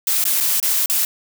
blue noise with dropouts, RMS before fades -18 dBFS, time 0.07-1.05 s, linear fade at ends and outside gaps 2 ms, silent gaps 0.241-0.252 / 0.403-0.407 / 0.601-0.627 / 0.859-0.898 s, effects none

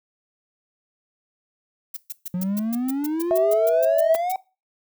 violet noise bursts, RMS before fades -31 dBFS, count 16, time 1.94-4.322 s, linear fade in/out 5 ms, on 27 ms, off 130 ms
triangle exponential sweep, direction up, 176.2 to 767 Hz, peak -20 dBFS, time 2.34-4.36 s, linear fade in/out 2 ms
sine tone with vibrato, 655 Hz, E5, 11 cents flat, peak -16 dBFS, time 3.31-4.15 s, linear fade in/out 0 ms, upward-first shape sine, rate 8.5 Hz, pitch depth 12 cents each way
effects noise-tail reverb RT60 0.3 s tail -20 dB re dry

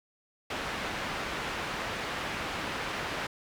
white low-pass noise, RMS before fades -35 dBFS, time 0.5-3.27 s, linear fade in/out 5 ms, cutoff 2200 Hz, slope 12 dB/octave, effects none

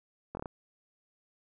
slowing click train, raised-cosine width 1 ms, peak -24 dBFS, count 5, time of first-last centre 0.35-0.458 s, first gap 21 ms, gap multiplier 1.17, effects none

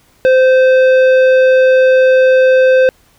triangle tone with tanh clipping, 518 Hz, C5, 17 cents flat, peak -7 dBFS, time 0.25-2.89 s, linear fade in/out 0 ms, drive 15 dB, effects pink hiss -51 dBFS RMS until 3.18 s

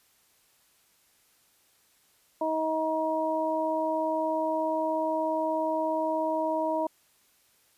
harmonic tone, 316.8 Hz, D#4, 31 cents sharp, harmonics 1 / 2 / 3, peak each -32 / -28 / -30 dBFS, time 2.41-6.87 s, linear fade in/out 5 ms, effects white hiss -65 dBFS RMS until 7.77 s + resampled to 32000 Hz

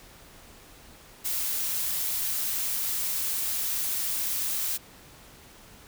blue noise, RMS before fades -29 dBFS, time 1.24-4.78 s, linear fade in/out 20 ms, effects pink hiss -51 dBFS RMS until 5.87 s

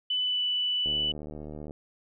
sine tone with pitch glide, 2996 to 2975 Hz, F#7 to F#7, +21 to +9 cents, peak -25 dBFS, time 0.1-1.12 s, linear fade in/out 5 ms, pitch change -12 cents, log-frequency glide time 0.23-0.42 s
click train, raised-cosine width 2 ms, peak -27 dBFS, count 65, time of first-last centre 0.86-1.709 s, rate 75.4 Hz
effects none

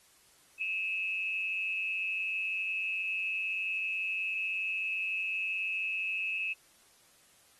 sine tone with amplitude modulation, 2593 Hz, E7, 29 cents flat, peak -28 dBFS, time 0.59-6.54 s, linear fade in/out 20 ms, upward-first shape sine, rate 188 Hz, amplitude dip 60%, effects white hiss -63 dBFS RMS until 7.59 s + AAC 32 kbps

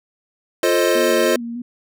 square chord, F dominant seventh, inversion none, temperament equal with one note detuned, 349.2 / 440 / 526.9 / 622.3 Hz, F4 / A4 / C5 / Eb5, 0 / 0 / +12 / 0 cents, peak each -20 / -22 / -20 / -21 dBFS, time 0.63-1.36 s, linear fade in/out 2 ms
sine tone with vibrato, 238.4 Hz, A#3, 39 cents sharp, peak -25 dBFS, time 0.95-1.62 s, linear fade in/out 5 ms, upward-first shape square, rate 3.3 Hz, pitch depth 31 cents each way
effects none

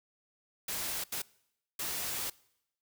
white noise bursts at uneven times, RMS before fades -36 dBFS, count 3, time 0.68-1.04 / 1.12-1.22 / 1.79-2.3 s, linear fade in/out 5 ms, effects noise-tail reverb RT60 0.8 s tail -23 dB re dry

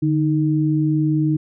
sine tone pair together, 149.1 / 311.4 Hz, D3 / D#4, +27 / +2 cents, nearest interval octave + minor second, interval 1275 cents, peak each -18 dBFS, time 0.02-1.37 s, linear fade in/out 10 ms, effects none

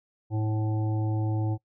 harmonic tone, 108.4 Hz, A2, 25 cents flat, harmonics 1 / 3 / 5 / 7 / 8, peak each -25 / -33 / -42 / -41 / -45 dBFS, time 0.3-1.58 s, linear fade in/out 50 ms, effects noise-tail reverb RT60 0.1 s tail -22 dB re dry

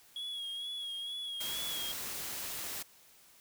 triangle tone with vibrato, 3322 Hz, G#7, in tune, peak -36 dBFS, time 0.16-1.92 s, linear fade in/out 2 ms, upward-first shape sine, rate 2.2 Hz, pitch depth 43 cents each way
white noise, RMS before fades -40 dBFS, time 1.4-2.83 s, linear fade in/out 10 ms
effects white hiss -61 dBFS RMS until 3.4 s

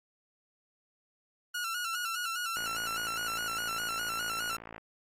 sawtooth tone with vibrato, 1396.9 Hz, F6, in tune, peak -29 dBFS, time 1.54-4.57 s, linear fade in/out 10 ms, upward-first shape square, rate 4.9 Hz, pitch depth 62 cents each way
click train, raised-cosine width 0.5 ms, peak -29 dBFS, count 125, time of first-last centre 2.57-4.78 s, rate 56.1 Hz
effects AAC 48 kbps

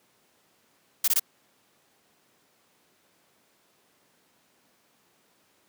blue noise bursts, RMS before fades -22 dBFS, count 3, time 1.04-1.196 s, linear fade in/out 5 ms, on 38 ms, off 21 ms, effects pink hiss -65 dBFS RMS until 5.68 s + high-pass 200 Hz 12 dB/octave

